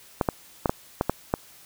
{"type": "clicks", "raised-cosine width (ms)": 1, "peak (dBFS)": -7, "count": 7, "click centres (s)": [0.212, 0.288, 0.658, 0.695, 1.011, 1.096, 1.339], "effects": ["white hiss -51 dBFS RMS until 1.65 s"]}